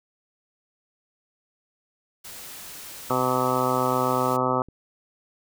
white noise, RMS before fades -40 dBFS, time 2.24-4.37 s, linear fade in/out 10 ms
harmonic tone, 127.8 Hz, C3, 40 cents flat, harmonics 1 / 2 / 3 / 4 / 5 / 6 / 7 / 8 / 9 / 10, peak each -32 / -29 / -30 / -28 / -31 / -32 / -29 / -33 / -28 / -29 dBFS, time 3.1-4.62 s, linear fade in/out 2 ms
click, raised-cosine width 3 ms, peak -33 dBFS, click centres 4.686 s
effects none

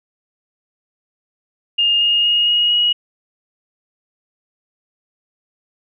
sine tone with pitch steps, 2828 / 2846 / 2864 / 2882 / 2901 Hz, F7 / F7 / F7 / F#7 / F#7, +21 / +32 / +43 / -46 / -35 cents, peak -12 dBFS, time 1.78-2.93 s, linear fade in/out 10 ms, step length 230 ms, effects none

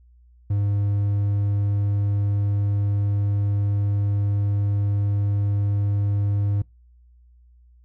triangle tone, 101.5 Hz, G#2, 39 cents flat, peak -17 dBFS, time 0.5-6.62 s, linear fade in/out 5 ms, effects noise-tail reverb RT60 0.2 s tail -24 dB re dry + added 60 Hz sine -50 dBFS peak until 7.84 s

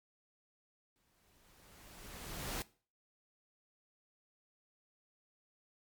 pink noise with exponential growth, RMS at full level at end -38 dBFS, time 0.96-2.62 s, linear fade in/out 0 ms, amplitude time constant 360 ms, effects noise-tail reverb RT60 0.4 s tail -20 dB re dry + MP3 96 kbps

